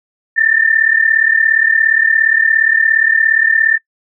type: tone pair together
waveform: sine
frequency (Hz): 1772.8 / 1810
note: A6 / A6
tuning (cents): +13 / +48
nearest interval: unison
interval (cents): 35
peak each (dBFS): -12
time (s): 0.36-3.78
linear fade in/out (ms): 20
effects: noise-tail reverb RT60 0.1 s tail -23 dB re dry